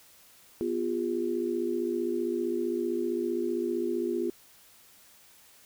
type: chord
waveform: sine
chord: F diminished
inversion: second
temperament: equal with one note detuned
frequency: 246.9 / 349.2 / 404.6 Hz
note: Cb4 / F4 / Ab4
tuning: 0 / 0 / -45 cents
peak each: -34 / -29 / -33 dBFS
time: 0.61-4.3 s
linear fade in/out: 0 ms
effects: white hiss -57 dBFS RMS until 5.65 s